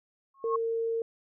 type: tone with exponential growth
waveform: sine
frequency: 1089 Hz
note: C#6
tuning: 31 cents flat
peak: -24 dBFS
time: 0.34-0.56 s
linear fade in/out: 5 ms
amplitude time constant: 47 ms
type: tone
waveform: sine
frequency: 456.5 Hz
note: A#4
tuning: 36 cents flat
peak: -27 dBFS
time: 0.44-1.02 s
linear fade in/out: 2 ms
effects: none